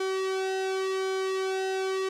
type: tone with flanger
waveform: sawtooth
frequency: 380.9 Hz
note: G4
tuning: 50 cents flat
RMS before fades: -29 dBFS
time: 0-2.09 s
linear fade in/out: 5 ms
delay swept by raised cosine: 1.1 to 1.73 ms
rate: 0.9 Hz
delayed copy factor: -0.85
effects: low-pass 7000 Hz 12 dB/octave + 10-bit